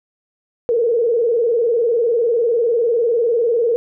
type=tone with vibrato; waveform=sine; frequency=466.2 Hz; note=A#4; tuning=in tune; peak=-13 dBFS; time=0.69-3.76 s; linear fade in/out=0 ms; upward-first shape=square; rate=20 Hz; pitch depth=73 cents each way; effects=none